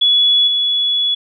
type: tone with level steps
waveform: sine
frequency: 3396 Hz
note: G#7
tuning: 38 cents sharp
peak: -9 / -13 dBFS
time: 0.01-1.15 s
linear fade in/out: 10 ms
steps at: 0.47 s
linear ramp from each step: 10 ms
effects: none